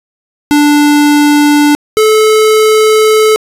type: tone pair in turn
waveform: square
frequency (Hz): 293.7 / 433.3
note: D4 / A4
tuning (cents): 0 / -27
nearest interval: perfect fifth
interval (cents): 673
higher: second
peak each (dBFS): -5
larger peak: neither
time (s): 0.51-1.75 / 1.97-3.36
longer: second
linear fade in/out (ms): 0
effects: resampled to 32000 Hz + 7-bit